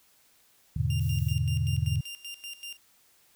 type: chord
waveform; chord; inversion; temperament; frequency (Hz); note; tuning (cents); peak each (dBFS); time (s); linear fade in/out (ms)
sine; E dominant seventh; none; equal; 82.41 / 103.83 / 123.47 / 146.83; E2 / G#2 / B2 / D3; 0 / 0 / 0 / 0; -30; 0.76-2.01; 5
type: tone with tremolo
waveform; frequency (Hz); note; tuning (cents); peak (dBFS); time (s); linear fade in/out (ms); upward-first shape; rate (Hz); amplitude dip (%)
sawtooth; 2794; F7; 0; -34; 0.9-2.77; 2; square; 5.2; 80
type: noise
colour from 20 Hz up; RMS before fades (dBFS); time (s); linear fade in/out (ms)
violet; -47; 1-1.34; 10
effects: white hiss -63 dBFS RMS until 3.35 s